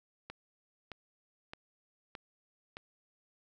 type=click train; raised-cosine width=0.3 ms; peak=-27 dBFS; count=5; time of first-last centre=0.3-2.769 s; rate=1.62 Hz; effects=none